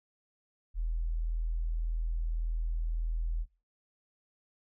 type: tone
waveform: sine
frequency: 40.89 Hz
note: E1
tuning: 13 cents flat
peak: -29 dBFS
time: 0.74-3.46 s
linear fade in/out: 50 ms
effects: noise-tail reverb RT60 0.3 s tail -21 dB re dry